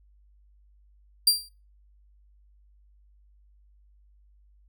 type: tone with exponential decay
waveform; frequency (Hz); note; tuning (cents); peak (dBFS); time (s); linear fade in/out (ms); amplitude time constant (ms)
sawtooth; 4725; D8; +10; -11; 1.27-1.49; 5; 47
effects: noise-tail reverb RT60 0.3 s tail -18 dB re dry + added 50 Hz sine -56 dBFS peak until 4.68 s